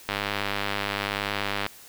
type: click train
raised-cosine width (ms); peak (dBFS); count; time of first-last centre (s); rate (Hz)
0.3; -10; 160; 0.09-1.664; 101
effects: white hiss -48 dBFS RMS until 1.88 s